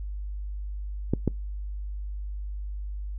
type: clicks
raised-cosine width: 3 ms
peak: -9 dBFS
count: 2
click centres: 1.136 / 1.277 s
effects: noise-tail reverb RT60 0.2 s tail -26 dB re dry + added 50 Hz sine -31 dBFS peak until 3.18 s